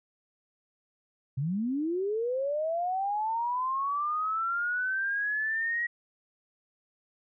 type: linear sweep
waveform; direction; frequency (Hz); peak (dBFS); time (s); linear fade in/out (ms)
sine; up; 124.8 to 1913; -27; 1.37-5.87; 10
effects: none